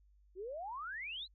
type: exponential sweep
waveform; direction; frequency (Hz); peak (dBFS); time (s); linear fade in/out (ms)
sine; up; 350.7 to 4186; -40; 0.35-1.28; 50
effects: added 50 Hz sine -63 dBFS peak until 1.34 s + MP3 48 kbps